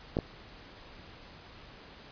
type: clicks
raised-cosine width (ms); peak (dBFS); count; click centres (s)
2; -15; 2; 0.169 / 0.188
effects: pink hiss -51 dBFS RMS until 2.11 s + resampled to 11025 Hz